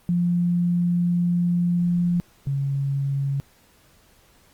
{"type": "tone pair in turn", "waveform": "sine", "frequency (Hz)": [174.61, 138.59], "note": ["F3", "C#3"], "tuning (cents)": [0, 0], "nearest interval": "major third", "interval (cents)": 400, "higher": "first", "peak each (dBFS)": [-18, -21], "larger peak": "first", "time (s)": [[0.09, 2.2], [2.47, 3.4]], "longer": "first", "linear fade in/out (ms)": 0, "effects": ["pink hiss -57 dBFS RMS until 4.53 s", "Opus 32 kbps"]}